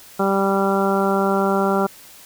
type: harmonic tone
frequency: 195.7 Hz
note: G3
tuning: 3 cents flat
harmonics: 1 / 2 / 3 / 4 / 5 / 6 / 7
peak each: -21 / -21 / -24 / -24 / -28 / -29 / -25 dBFS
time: 0.19-1.87 s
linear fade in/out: 10 ms
effects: white hiss -44 dBFS RMS until 2.25 s